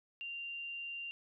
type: tone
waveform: sine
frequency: 2779 Hz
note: F7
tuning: 9 cents flat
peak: -40 dBFS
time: 0.21-1.11 s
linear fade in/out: 0 ms
effects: none